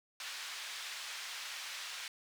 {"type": "band-pass noise", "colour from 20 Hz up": "white", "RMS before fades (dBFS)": -44, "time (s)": [0.2, 2.08], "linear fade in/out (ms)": 2, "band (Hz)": [1300, 4500], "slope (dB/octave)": 12, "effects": []}